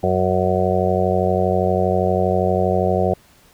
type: harmonic tone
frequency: 92.5 Hz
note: F#2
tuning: in tune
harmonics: 1 / 2 / 4 / 5 / 6 / 7 / 8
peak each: -23 / -23 / -23 / -23 / -23 / -23 / -23 dBFS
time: 0.03-3.14 s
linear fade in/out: 5 ms
effects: pink hiss -52 dBFS RMS until 3.53 s